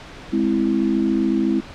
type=chord; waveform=sine; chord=Ab augmented; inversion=none; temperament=equal; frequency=207.7 / 261.6 / 329.6 Hz; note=Ab3 / C4 / E4; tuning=0 / 0 / 0 cents; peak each=-21 / -21 / -20 dBFS; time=0.32-1.61 s; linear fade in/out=20 ms; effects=pink hiss -38 dBFS RMS until 1.74 s + low-pass 4000 Hz 12 dB/octave